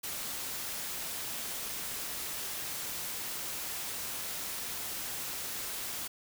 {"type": "noise", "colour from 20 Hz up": "white", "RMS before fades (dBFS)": -38, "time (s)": [0.03, 6.08], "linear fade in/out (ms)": 10, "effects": []}